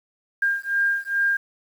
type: beating tone pair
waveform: sine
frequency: 1604 / 1606.4 Hz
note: G6 / G6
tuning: +39 / +42 cents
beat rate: 2.4 Hz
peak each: -23 dBFS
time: 0.42-1.37 s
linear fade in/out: 5 ms
effects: 8-bit